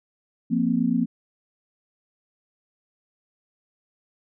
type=chord; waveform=sine; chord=F suspended fourth; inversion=none; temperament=equal; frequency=174.61 / 233.1 / 261.6 Hz; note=F3 / Bb3 / C4; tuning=0 / 0 / 0 cents; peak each=-26 / -22 / -24 dBFS; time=0.5-1.06 s; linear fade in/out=20 ms; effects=none